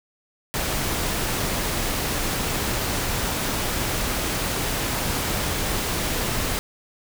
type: noise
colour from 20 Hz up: pink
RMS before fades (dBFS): -25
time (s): 0.54-6.59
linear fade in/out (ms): 0
effects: none